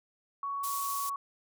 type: tone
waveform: sine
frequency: 1118 Hz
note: C#6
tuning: 14 cents sharp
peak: -32 dBFS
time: 0.43-1.16 s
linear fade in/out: 2 ms
type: high-pass noise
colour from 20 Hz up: pink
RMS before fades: -38 dBFS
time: 0.63-1.1 s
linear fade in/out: 10 ms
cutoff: 7600 Hz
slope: 12 dB/octave
effects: none